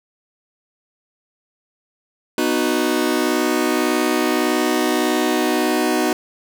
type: chord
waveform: sawtooth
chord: B major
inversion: none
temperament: just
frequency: 246.9 / 308.7 / 370.4 Hz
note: B3 / D#4 / F#4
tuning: 0 / -14 / +2 cents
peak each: -18 / -16 / -17 dBFS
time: 2.38-6.13 s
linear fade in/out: 2 ms
effects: none